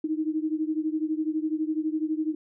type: beating tone pair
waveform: sine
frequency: 308.3 / 320.3 Hz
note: D#4 / E4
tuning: -16 / -50 cents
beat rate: 12 Hz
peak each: -27 / -29 dBFS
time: 0.04-2.35 s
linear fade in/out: 5 ms
effects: none